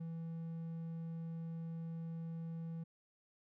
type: tone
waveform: triangle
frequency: 164.81 Hz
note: E3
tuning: in tune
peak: -39 dBFS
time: 0-2.84 s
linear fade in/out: 10 ms
effects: none